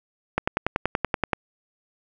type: click train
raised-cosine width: 0.5 ms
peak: -6 dBFS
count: 11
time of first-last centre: 0.38-1.332 s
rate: 10.5 Hz
effects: none